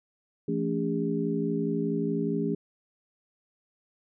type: tone cluster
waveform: sine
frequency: 168 / 220 / 284.7 / 405.3 Hz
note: E3 / A3 / C#4 / G#4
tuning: +33 / 0 / +46 / -42 cents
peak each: -31 dBFS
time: 0.48-2.55 s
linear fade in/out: 5 ms
effects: none

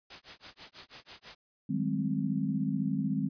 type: noise with tremolo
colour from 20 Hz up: white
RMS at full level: -43 dBFS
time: 0.1-1.35 s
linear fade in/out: 5 ms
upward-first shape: sine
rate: 6.1 Hz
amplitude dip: 100%
type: chord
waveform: sine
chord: Ab major seventh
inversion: second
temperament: equal with one note detuned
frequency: 155.56 / 191.63 / 207.7 / 261.6 Hz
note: Eb3 / G3 / Ab3 / C4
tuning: 0 / -39 / 0 / 0 cents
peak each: -34 / -34 / -33 / -33 dBFS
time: 1.69-3.29 s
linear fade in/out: 10 ms
effects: resampled to 11025 Hz

